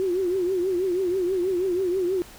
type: tone with vibrato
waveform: sine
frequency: 366.9 Hz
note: F#4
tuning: 15 cents flat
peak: -21 dBFS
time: 0-2.22 s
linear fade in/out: 0 ms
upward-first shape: triangle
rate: 6.2 Hz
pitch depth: 120 cents each way
effects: pink hiss -46 dBFS RMS until 2.38 s